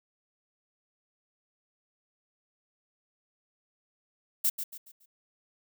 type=noise with echo; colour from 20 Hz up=violet; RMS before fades=-25 dBFS; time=4.44-4.5 s; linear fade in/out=10 ms; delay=140 ms; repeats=4; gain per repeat=-9 dB; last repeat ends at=5.06 s; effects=none